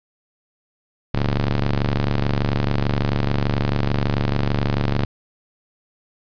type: ring-modulated tone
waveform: sawtooth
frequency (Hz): 71.5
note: D2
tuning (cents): -46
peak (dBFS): -11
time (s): 1.14-5.05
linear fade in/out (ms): 5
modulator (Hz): 49.1
effects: resampled to 11025 Hz + 8-bit